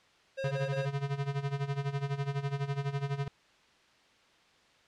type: tone bursts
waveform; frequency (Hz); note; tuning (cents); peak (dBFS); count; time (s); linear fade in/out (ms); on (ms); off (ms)
square; 538; C5; +48; -34; 3; 0.37-0.864; 20; 150; 22
type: tone with tremolo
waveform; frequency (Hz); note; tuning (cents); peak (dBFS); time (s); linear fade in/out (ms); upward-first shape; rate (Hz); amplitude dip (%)
square; 140; C#3; +18; -29; 0.44-3.28; 2; sine; 12; 80
effects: white hiss -63 dBFS RMS until 4.87 s + low-pass 4000 Hz 12 dB/octave